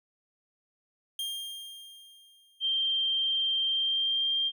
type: tone with exponential decay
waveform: 45% pulse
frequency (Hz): 3203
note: G7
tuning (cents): +37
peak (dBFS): -30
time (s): 1.19-2.94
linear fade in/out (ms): 2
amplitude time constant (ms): 380
type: tone with pitch glide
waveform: sine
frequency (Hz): 3161 to 3187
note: G7 to G7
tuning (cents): +14 to +28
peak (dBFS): -25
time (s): 2.6-4.52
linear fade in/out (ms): 50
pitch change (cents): +14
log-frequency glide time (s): 3.69-4.3
effects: none